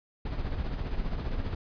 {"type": "noise with tremolo", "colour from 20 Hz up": "brown", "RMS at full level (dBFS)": -29, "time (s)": [0.25, 1.55], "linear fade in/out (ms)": 5, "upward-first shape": "triangle", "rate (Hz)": 15, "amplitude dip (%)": 60, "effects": ["resampled to 11025 Hz"]}